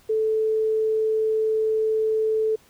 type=tone; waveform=sine; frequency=437.7 Hz; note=A4; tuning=9 cents flat; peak=-19 dBFS; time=0.09-2.56 s; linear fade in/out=10 ms; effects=pink hiss -56 dBFS RMS until 2.69 s